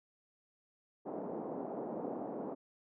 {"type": "band-pass noise", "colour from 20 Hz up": "pink", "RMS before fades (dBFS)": -41, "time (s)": [1.05, 2.55], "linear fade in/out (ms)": 20, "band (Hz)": [220, 770], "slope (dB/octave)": 24, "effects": []}